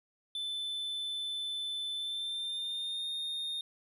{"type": "tone with pitch glide", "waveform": "triangle", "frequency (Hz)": [3520, 3672], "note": ["A7", "A#7"], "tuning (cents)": [0, -27], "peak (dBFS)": -33, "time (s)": [0.35, 3.61], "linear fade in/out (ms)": 2, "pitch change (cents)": 73, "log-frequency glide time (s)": [1.95, 3.08], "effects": []}